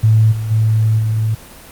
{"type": "tone with level steps", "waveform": "sine", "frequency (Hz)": 110, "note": "A2", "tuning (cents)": 0, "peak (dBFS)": [-7, -18, -10, -13], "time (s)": [0.03, 1.35], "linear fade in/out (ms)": 10, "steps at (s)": [0.31, 0.5, 0.98], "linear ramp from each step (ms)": 20, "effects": ["pink hiss -37 dBFS RMS until 1.71 s", "Opus 24 kbps"]}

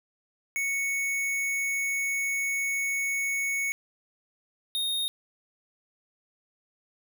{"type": "tone pair in turn", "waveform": "square", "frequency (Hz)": [2217, 3705], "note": ["C#7", "A#7"], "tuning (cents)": [0, -11], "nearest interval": "major sixth", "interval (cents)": 889, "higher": "second", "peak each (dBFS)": -27, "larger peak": "neither", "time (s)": [[0.56, 3.72], [4.75, 5.08]], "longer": "first", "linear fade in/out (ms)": 0, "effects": []}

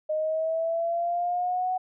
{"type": "linear sweep", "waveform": "sine", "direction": "up", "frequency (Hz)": [615, 745], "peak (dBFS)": -24, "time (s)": [0.09, 1.78], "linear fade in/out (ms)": 10, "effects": []}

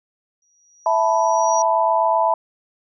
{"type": "tone with exponential growth", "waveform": "sine", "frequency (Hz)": 5770, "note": "F#8", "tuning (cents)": -44, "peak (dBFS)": -22, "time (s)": [0.42, 1.62], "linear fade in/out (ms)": 2, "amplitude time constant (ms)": 260}
{"type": "chord", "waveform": "sine", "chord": "E suspended fourth", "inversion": "none", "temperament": "equal", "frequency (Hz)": [659.3, 880, 987.8], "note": ["E5", "A5", "B5"], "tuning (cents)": [0, 0, 0], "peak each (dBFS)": -19, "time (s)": [0.86, 2.34], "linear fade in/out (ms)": 2}
{"effects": []}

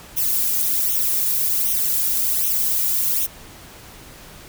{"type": "noise with flanger", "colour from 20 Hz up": "violet", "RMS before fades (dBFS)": -20, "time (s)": [0.16, 3.27], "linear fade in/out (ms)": 20, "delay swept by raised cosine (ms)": [0.32, 2.12], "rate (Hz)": 1.3, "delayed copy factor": 0.85, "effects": ["pink hiss -42 dBFS RMS until 4.48 s"]}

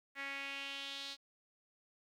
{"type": "tone with band-pass filter sweep", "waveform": "sawtooth", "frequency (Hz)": 276.8, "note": "C#4", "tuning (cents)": -2, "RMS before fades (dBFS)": -44, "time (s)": [0.15, 1.17], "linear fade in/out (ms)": 50, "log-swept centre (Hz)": [2000, 4100], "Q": 3.5, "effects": ["12-bit"]}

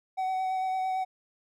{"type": "tone with vibrato", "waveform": "triangle", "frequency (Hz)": 753, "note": "F#5", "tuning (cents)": 30, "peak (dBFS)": -25, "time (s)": [0.17, 1.05], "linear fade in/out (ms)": 20, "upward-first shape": "sine", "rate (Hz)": 8.9, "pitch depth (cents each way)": 15, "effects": []}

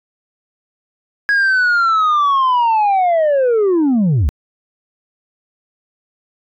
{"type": "linear sweep", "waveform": "sine", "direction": "down", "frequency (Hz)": [1661.2, 58.27], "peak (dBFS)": -8, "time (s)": [1.29, 4.29], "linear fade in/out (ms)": 0, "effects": ["tanh soft clip ceiling -10 dBFS"]}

